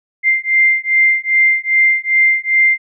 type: beating tone pair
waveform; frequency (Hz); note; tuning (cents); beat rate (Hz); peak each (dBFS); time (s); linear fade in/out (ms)
sine; 2093 / 2095.5; C7 / C7; 0 / +2; 2.5; -13; 0.23-2.78; 50
effects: none